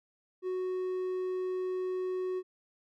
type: tone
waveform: triangle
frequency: 369.4 Hz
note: F#4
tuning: 3 cents flat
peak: -29 dBFS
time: 0.42-2.43 s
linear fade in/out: 50 ms
effects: none